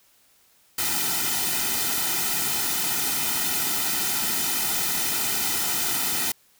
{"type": "noise with comb filter", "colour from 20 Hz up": "white", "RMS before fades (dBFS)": -25, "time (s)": [0.78, 6.32], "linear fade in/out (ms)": 5, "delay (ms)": 1.8, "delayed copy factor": -0.85, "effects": ["white hiss -60 dBFS RMS until 6.59 s"]}